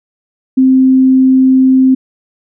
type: tone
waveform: sine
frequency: 261.3 Hz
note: C4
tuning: 2 cents flat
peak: -4 dBFS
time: 0.57-1.95 s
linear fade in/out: 10 ms
effects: none